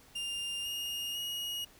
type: tone with pitch steps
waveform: 40% pulse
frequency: 2804 / 2843 / 2883 Hz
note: F7 / F7 / F#7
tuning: +6 / +30 / -46 cents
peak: -34 dBFS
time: 0.15-1.65 s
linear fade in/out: 10 ms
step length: 500 ms
effects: pink hiss -59 dBFS RMS until 1.79 s